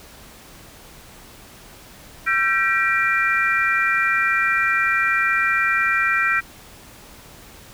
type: tone cluster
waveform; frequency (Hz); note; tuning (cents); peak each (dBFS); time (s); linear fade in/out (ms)
sine; 1350 / 1566 / 1920 / 2375; E6 / G6 / B6 / D7; +41 / -2 / -49 / +19; -22; 2.26-6.41; 20
effects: pink hiss -44 dBFS RMS until 7.73 s